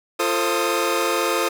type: tone cluster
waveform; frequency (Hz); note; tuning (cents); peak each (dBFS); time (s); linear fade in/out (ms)
sawtooth; 344.5 / 446.4 / 528 / 1245; F4 / A4 / C5 / D#6; -24 / +25 / +16 / +1; -21; 0.19-1.49; 10
effects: none